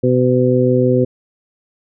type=harmonic tone; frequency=126.2 Hz; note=B2; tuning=38 cents sharp; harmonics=1 / 2 / 3 / 4; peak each=-16 / -16 / -16 / -16 dBFS; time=0.03-1.05 s; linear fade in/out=10 ms; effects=none